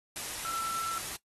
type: tone in noise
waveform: sine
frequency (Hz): 1338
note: E6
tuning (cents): +25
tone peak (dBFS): -33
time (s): 0.45-0.98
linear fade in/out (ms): 0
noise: white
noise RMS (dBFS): -38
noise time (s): 0.16-1.16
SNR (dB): +2
effects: noise-tail reverb RT60 0.1 s tail -19 dB re dry + AAC 32 kbps